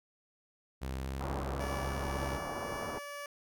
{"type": "tone with pitch glide", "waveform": "sawtooth", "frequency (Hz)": [65.6, 67.6], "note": ["C2", "C#2"], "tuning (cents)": [5, -43], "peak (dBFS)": -32, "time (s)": [0.81, 2.38], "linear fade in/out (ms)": 20, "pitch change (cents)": 52, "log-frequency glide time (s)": [0.95, 1.21]}
{"type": "low-pass noise", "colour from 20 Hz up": "white", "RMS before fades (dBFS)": -40, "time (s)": [1.2, 2.99], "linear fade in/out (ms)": 10, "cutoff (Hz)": 1100, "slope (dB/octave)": 24}
{"type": "tone with tremolo", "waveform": "15% pulse", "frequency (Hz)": 576, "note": "D5", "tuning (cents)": -34, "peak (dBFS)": -33, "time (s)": [1.6, 3.26], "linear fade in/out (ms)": 2, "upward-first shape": "triangle", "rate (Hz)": 1.9, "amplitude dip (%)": 25}
{"effects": []}